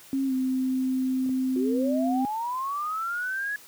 sine tone with pitch glide, 270 to 259.6 Hz, C#4 to C4, -45 to -13 cents, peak -23 dBFS, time 0.13-2.25 s, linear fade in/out 0 ms, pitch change -68 cents, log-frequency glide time 0.26-0.33 s
clicks, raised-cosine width 2 ms, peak -34 / -29 dBFS, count 2, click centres 1.262 / 1.293 s
sine linear sweep, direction up, 349.2 to 1695 Hz, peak -27 dBFS, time 1.56-3.56 s, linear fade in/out 2 ms
effects white hiss -50 dBFS RMS until 3.67 s + high-pass 80 Hz 12 dB/octave

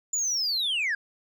sine linear sweep, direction down, 7090 to 1568 Hz, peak -22 dBFS, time 0.13-0.95 s, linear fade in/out 5 ms, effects tanh soft clip ceiling -23 dBFS

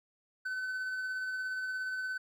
triangle tone with tremolo, 1516 Hz, F#6, 42 cents sharp, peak -31 dBFS, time 0.45-2.18 s, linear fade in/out 10 ms, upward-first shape sine, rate 17 Hz, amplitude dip 25%, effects none

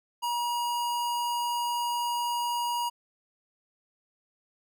square tone, 956 Hz, A#5, 43 cents sharp, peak -28 dBFS, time 0.22-2.9 s, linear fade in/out 20 ms, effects none

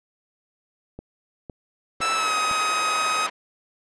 click train, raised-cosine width 2 ms, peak -23 dBFS, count 4, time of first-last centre 0.99-2.513 s, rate 1.97 Hz
pink band-pass noise, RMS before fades -31 dBFS, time 2-3.3 s, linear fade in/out 10 ms, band 670 to 2200 Hz, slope 12 dB/octave
sawtooth tone with pitch glide, 1318.5 to 1262.6 Hz, E6 to D#6, 0 to +25 cents, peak -18 dBFS, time 2.01-3.27 s, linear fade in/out 10 ms, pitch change -75 cents, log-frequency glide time 2.13-2.34 s
effects resampled to 22050 Hz

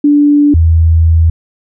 sine tone pair in turn, 291.4 / 81.77 Hz, D4 / E2, -13 / -13 cents, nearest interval octave + minor seventh, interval 2200 cents, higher first, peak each -4 dBFS, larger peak neither, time 0.04-0.54 / 0.54-1.3 s, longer second, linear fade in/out 5 ms, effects none

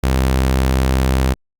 sawtooth tone, 65.41 Hz, C2, in tune, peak -9 dBFS, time 0.03-1.34 s, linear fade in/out 10 ms, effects Opus 48 kbps

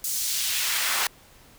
pink noise with high-pass filter sweep, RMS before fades -26 dBFS, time 0.04-1.07 s, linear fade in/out 2 ms, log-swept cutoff 7500 to 980 Hz, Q 0.97, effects pink hiss -53 dBFS RMS until 1.58 s

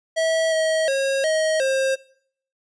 square tone with pitch steps, 648 / 638 / 543 / 631 / 533 Hz, E5 / D#5 / C#5 / D#5 / C5, -30 / +43 / -36 / +24 / +32 cents, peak -19 dBFS, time 0.16-1.96 s, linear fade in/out 20 ms, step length 360 ms, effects noise-tail reverb RT60 0.6 s tail -21 dB re dry + resampled to 22050 Hz

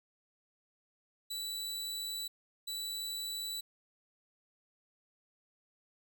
sawtooth tone bursts at uneven times, 3951 Hz, B7, in tune, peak -34 dBFS, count 2, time 1.3-2.28 / 2.67-3.61 s, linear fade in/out 10 ms, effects none

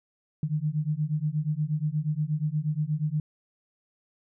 sine beating tone pair, 148 / 156.4 Hz, D3 / D#3, +14 / +9 cents, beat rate 8.4 Hz, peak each -28 dBFS, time 0.43-3.2 s, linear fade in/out 2 ms, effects none

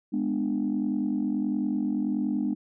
sine chord, G# diminished, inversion none, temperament just, 207.7 / 249.2 / 299 Hz, G#3 / B3 / D4, 0 / +16 / +31 cents, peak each -28 dBFS, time 0.12-2.55 s, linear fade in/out 20 ms, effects tanh soft clip ceiling -18 dBFS

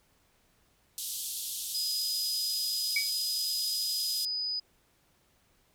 white band-pass noise, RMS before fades -37 dBFS, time 0.98-4.25 s, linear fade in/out 0 ms, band 3200 to 14000 Hz, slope 48 dB/octave
sine tone, 4978 Hz, D#8, in tune, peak -30 dBFS, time 1.74-4.6 s, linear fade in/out 10 ms
sine tone with exponential decay, 2264 Hz, C#7, 36 cents sharp, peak -23 dBFS, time 2.96-3.11 s, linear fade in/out 5 ms, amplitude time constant 32 ms
effects pink hiss -68 dBFS RMS until 5.74 s

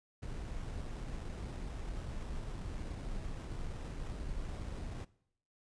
brown noise with sample-and-hold, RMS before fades -41 dBFS, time 0.22-5.05 s, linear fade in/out 10 ms, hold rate 4410 Hz, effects noise-tail reverb RT60 0.7 s tail -21 dB re dry + resampled to 22050 Hz

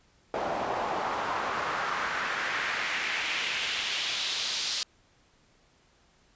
pink noise with band-pass filter sweep, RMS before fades -31 dBFS, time 0.34-4.83 s, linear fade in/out 0 ms, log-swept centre 660 to 4700 Hz, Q 1.9, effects pink hiss -64 dBFS RMS until 6.35 s + resampled to 16000 Hz

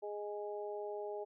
harmonic tone, 207.2 Hz, G#3, 4 cents flat, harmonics 2 / 3 / 4, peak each -41 / -45 / -47 dBFS, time 0.02-1.25 s, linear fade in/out 20 ms, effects none

